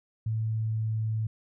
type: tone with pitch glide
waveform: sine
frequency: 110.7 to 110 Hz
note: A2 to A2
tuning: +11 to 0 cents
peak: -26 dBFS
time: 0.26-1.27 s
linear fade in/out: 5 ms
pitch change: -11 cents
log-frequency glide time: 0.38-1.04 s
effects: none